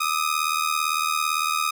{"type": "ring-modulated tone", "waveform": "sawtooth", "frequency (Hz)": 1244.5, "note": "D#6", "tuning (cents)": 0, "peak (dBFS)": -15, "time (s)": [0, 1.71], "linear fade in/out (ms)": 10, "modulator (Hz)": 38.9, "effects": []}